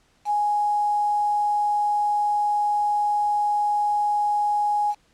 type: tone with quantisation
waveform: sine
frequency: 830.6 Hz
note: G#5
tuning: in tune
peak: -19 dBFS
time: 0.25-4.95 s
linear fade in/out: 50 ms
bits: 7
effects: pink hiss -62 dBFS RMS until 5.13 s + low-pass 8000 Hz 12 dB/octave